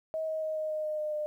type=tone with pitch steps; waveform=sine; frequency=636 / 631.2 / 626.5 / 621.8 / 617.2 / 612.6 / 608 / 603.4 Hz; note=D#5 / D#5 / D#5 / D#5 / D#5 / D#5 / D#5 / D5; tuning=+38 / +25 / +12 / -1 / -14 / -27 / -40 / +47 cents; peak=-30 dBFS; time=0.14-1.26 s; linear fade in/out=0 ms; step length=140 ms; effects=11-bit